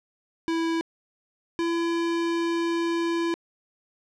square tone pair in turn, 329.6 / 336.7 Hz, E4 / E4, 0 / +37 cents, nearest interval unison, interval 37 cents, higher second, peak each -24 dBFS, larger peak neither, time 0.48-0.81 / 1.59-3.34 s, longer second, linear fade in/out 0 ms, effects low-pass 5000 Hz 12 dB/octave

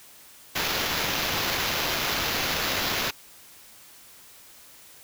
violet noise with sample-and-hold, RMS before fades -27 dBFS, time 0.55-3.11 s, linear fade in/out 10 ms, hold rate 8820 Hz, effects white hiss -50 dBFS RMS until 5.03 s

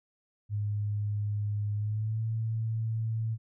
sine tone with pitch glide, 103.83 to 111.93 Hz, G#2 to A2, 0 to +30 cents, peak -28 dBFS, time 0.49-3.38 s, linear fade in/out 50 ms, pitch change +130 cents, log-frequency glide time 1.75-2.24 s, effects none

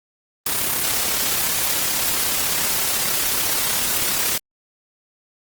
white noise with amplitude modulation, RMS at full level -19 dBFS, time 0.46-4.38 s, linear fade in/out 5 ms, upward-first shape sine, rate 34 Hz, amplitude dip 40%, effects Opus 24 kbps

